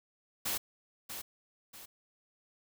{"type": "noise with echo", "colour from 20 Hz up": "white", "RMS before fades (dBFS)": -34, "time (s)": [0.45, 0.58], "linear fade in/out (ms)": 10, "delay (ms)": 640, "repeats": 2, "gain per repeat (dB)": -8, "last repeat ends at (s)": 1.86, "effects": []}